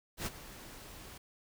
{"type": "noise with ADSR envelope", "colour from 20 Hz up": "pink", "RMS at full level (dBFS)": -35, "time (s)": [0.17, 1.18], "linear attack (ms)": 91, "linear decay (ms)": 31, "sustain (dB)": -15, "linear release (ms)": 8, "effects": []}